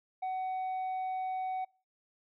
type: tone with tanh clipping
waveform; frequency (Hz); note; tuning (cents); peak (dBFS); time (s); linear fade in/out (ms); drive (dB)
triangle; 750; F#5; +23; -33; 0.22-1.65; 10; 8
effects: noise-tail reverb RT60 0.4 s tail -26 dB re dry